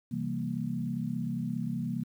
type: chord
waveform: sine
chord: C dominant seventh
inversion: none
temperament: equal with one note detuned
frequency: 130.81 / 165.86 / 196 / 233.1 Hz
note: C3 / E3 / G3 / Bb3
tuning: 0 / +11 / 0 / 0 cents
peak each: -37 / -36 / -37 / -34 dBFS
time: 0.11-2.04 s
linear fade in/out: 10 ms
effects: 10-bit